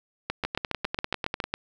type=two click trains; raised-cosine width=0.3 ms; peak=-12 / -11 dBFS; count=11 / 10; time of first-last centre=0.45-1.44 / 0.3-1.54 s; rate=10.1 / 7.26 Hz; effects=none